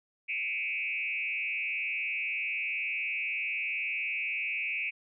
sine tone with frequency modulation, 2424 Hz, D#7, 46 cents flat, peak -30 dBFS, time 0.28-4.91 s, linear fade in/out 20 ms, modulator 143 Hz, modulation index 1.6, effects none

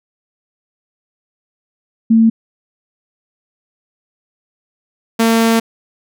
sine / sawtooth tone pair in turn, 225.4 / 227.2 Hz, A3 / A#3, +42 / -44 cents, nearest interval unison, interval 14 cents, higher second, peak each -6 dBFS, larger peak neither, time 2.1-2.3 / 5.19-5.6 s, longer second, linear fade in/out 10 ms, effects none

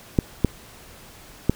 clicks, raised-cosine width 3 ms, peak -3 dBFS, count 3, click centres 0.188 / 0.447 / 1.496 s, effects pink hiss -46 dBFS RMS until 1.55 s

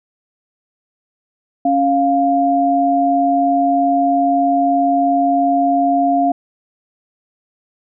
sine tone pair together, 277.2 / 699.7 Hz, C#4 / F5, 0 / +3 cents, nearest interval octave + major third, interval 1603 cents, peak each -16 / -13 dBFS, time 1.65-6.32 s, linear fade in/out 5 ms, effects none

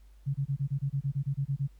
sine tone bursts, 138.59 Hz, C#3, in tune, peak -26 dBFS, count 13, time 0.26-1.677 s, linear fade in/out 20 ms, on 85 ms, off 26 ms, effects added 50 Hz sine -52 dBFS peak until 1.79 s + pink hiss -70 dBFS RMS until 1.79 s

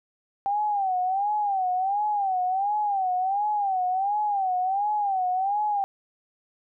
sine tone with vibrato, 784 Hz, G5, in tune, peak -22 dBFS, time 0.46-5.84 s, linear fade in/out 0 ms, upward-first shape sine, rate 1.4 Hz, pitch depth 130 cents each way, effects none

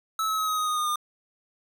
square tone with pitch steps, 1303 / 1289.5 / 1276.2 / 1263 / 1249.9 / 1237 / 1224.2 / 1211.5 Hz, E6 / E6 / D#6 / D#6 / D#6 / D#6 / D#6 / D#6, -20 / -39 / +44 / +26 / +7 / -10 / -28 / -47 cents, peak -25 dBFS, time 0.19-0.958 s, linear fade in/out 2 ms, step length 96 ms, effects none

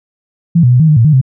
sine tone with pitch steps, 168.3 / 123.3 / 124.5 / 159 / 152 / 114.7 / 153.8 / 131 Hz, E3 / B2 / B2 / D#3 / D#3 / A#2 / D#3 / C3, +36 / -2 / +14 / +38 / -40 / -28 / -20 / +2 cents, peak -4 dBFS, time 0.55-1.214 s, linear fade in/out 10 ms, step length 83 ms, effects none

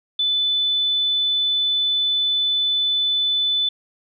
sine tone, 3500 Hz, A7, 10 cents flat, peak -17 dBFS, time 0.19-3.69 s, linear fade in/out 5 ms, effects none

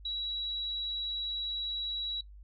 sine tone, 3895 Hz, B7, 25 cents flat, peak -32 dBFS, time 0.05-2.21 s, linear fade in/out 5 ms, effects noise-tail reverb RT60 0.1 s tail -18 dB re dry + added 50 Hz sine -48 dBFS peak until 2.43 s

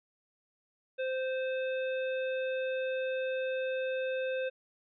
harmonic tone, 520 Hz, C5, 11 cents flat, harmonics 1 / 3 / 5 / 7, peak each -31 / -41 / -43 / -50 dBFS, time 0.98-4.5 s, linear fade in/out 20 ms, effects none

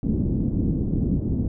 white low-pass noise, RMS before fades -23 dBFS, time 0.03-1.48 s, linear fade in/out 2 ms, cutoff 270 Hz, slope 24 dB/octave, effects none

